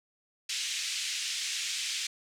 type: band-pass noise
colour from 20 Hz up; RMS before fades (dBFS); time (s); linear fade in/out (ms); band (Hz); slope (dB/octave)
pink; -34; 0.49-2.07; 5; 2400 to 7800; 24
effects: none

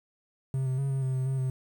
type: tone with pitch steps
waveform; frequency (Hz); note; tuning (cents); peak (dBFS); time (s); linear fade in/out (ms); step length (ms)
triangle; 133 / 129.9 / 137.5 / 134.7 / 130.9 / 129.9 / 133.7 / 130; C3 / C3 / C#3 / C#3 / C3 / C3 / C3 / C3; +29 / -12 / -14 / -49 / +1 / -12 / +38 / -11; -24; 0.54-1.5; 2; 120
effects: 9-bit

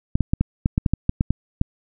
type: clicks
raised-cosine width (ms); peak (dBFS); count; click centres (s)
5; -5; 12; 0.155 / 0.207 / 0.335 / 0.41 / 0.659 / 0.779 / 0.862 / 0.936 / 1.094 / 1.209 / 1.306 / 1.614
effects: none

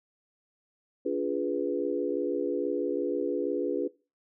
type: chord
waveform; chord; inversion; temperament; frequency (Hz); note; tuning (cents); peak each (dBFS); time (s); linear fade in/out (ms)
sine; D diminished seventh; none; equal with one note detuned; 286.8 / 349.2 / 415.3 / 493.9; D4 / F4 / Ab4 / Cb5; -41 / 0 / 0 / 0; -32; 1.05-3.88; 10
effects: noise-tail reverb RT60 0.3 s tail -20 dB re dry

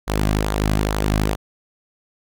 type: tone with flanger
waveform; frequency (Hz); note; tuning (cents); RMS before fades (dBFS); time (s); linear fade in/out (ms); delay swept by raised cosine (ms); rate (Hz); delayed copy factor
sawtooth; 51.91; G#1; 0; -20; 0.07-1.36; 20; 0.36 to 2.26; 2.3; -0.5
effects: none

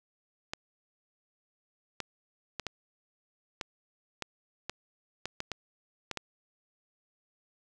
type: clicks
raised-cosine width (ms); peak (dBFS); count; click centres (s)
0.2; -17; 12; 0.535 / 2.003 / 2.597 / 2.667 / 3.612 / 4.223 / 4.696 / 5.256 / 5.404 / 5.517 / 6.113 / 6.173
effects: none

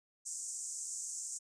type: band-pass noise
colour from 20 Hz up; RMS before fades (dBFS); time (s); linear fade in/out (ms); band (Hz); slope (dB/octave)
white; -42; 0.25-1.39; 20; 6400 to 8400; 48
effects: resampled to 22050 Hz

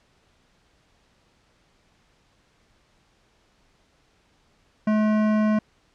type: tone with hard clipping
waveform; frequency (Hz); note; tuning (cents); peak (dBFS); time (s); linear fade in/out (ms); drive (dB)
sine; 214.3; A3; -45; -20; 4.87-5.59; 5; 15
effects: pink hiss -63 dBFS RMS until 5.94 s + low-pass 6000 Hz 12 dB/octave

